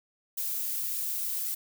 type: noise with flanger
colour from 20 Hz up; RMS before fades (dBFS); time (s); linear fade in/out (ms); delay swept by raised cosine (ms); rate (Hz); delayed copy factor
violet; -32; 0.37-1.55; 10; 1.7 to 4.9; 3.6; -0.85
effects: none